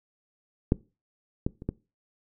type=clicks; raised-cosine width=3 ms; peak=-7 / -13 / -27 / -15 dBFS; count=4; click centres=0.721 / 1.465 / 1.621 / 1.69 s; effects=noise-tail reverb RT60 0.3 s tail -22 dB re dry